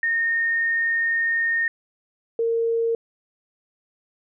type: tone pair in turn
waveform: sine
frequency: 1838 / 459.5 Hz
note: A#6 / A#4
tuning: -25 / -25 cents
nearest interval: 2 octaves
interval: 2400 cents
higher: first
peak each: -19 dBFS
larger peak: neither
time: 0.03-1.68 / 2.39-2.95 s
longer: first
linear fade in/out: 2 ms
effects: none